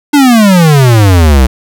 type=exponential sweep; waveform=square; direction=down; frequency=299.6 to 61.3 Hz; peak=-3 dBFS; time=0.13-1.47 s; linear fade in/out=10 ms; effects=none